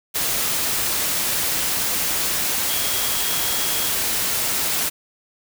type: tone in noise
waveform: sine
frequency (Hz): 3285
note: G#7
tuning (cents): -20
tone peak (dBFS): -31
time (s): 2.68-3.9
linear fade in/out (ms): 20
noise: white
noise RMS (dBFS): -22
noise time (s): 0.14-4.9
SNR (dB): -12
effects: none